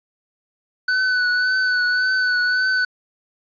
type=tone with vibrato; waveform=square; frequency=1496 Hz; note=F#6; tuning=19 cents sharp; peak=-17 dBFS; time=0.88-2.85 s; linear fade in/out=5 ms; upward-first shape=triangle; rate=1.8 Hz; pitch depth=32 cents each way; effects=resampled to 11025 Hz + 8-bit